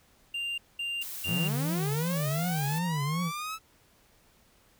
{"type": "tone bursts", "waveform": "triangle", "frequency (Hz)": 2789, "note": "F7", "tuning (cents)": -3, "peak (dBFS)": -29, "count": 3, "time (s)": [0.34, 1.48], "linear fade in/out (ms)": 5, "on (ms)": 240, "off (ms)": 210}
{"type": "noise", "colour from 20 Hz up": "blue", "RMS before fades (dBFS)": -39, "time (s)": [1.01, 2.79], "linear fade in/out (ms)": 10}
{"type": "linear sweep", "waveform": "sawtooth", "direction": "up", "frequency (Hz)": [72, 1318.5], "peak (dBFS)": -30, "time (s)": [1.24, 3.59], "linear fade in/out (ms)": 50}
{"type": "tone with vibrato", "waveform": "triangle", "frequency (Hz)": 157.2, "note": "D#3", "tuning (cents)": 18, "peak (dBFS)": -26, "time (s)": [1.27, 3.32], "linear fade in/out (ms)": 50, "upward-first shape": "triangle", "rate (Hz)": 2.7, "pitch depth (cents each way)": 230}
{"effects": ["pink hiss -63 dBFS RMS until 4.79 s"]}